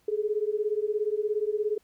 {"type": "beating tone pair", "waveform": "sine", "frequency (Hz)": [414.2, 431.2], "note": ["G#4", "A4"], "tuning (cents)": [-5, -35], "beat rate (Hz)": 17, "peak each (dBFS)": -28, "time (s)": [0.08, 1.78], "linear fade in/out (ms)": 5, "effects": ["pink hiss -67 dBFS RMS until 1.83 s"]}